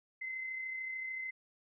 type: tone with amplitude modulation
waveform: sine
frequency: 2058 Hz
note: C7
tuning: 29 cents flat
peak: -36 dBFS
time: 0.21-1.31 s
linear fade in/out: 10 ms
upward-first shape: sine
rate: 33.5 Hz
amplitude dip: 35%
effects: none